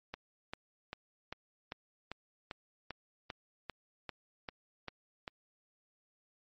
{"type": "click train", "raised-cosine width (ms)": 0.3, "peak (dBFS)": -24, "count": 14, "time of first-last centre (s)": [0.14, 5.278], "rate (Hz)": 2.53, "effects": ["MP3 32 kbps"]}